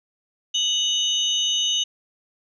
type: tone cluster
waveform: sine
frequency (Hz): 2957 / 3703 / 6260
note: F#7 / A#7 / G8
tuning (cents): -2 / -12 / -3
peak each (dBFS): -21 / -26 / -28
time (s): 0.54-1.84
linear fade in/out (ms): 10
effects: none